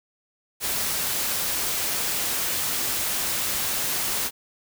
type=noise; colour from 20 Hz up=white; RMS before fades=-26 dBFS; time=0.6-4.31 s; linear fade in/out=50 ms; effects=none